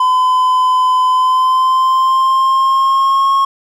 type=tone with pitch glide; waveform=triangle; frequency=1016 to 1088.9 Hz; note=B5 to C#6; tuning=+49 to -31 cents; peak=-7 dBFS; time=0-3.45 s; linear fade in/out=5 ms; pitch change=+120 cents; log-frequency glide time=1.07-3.33 s; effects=none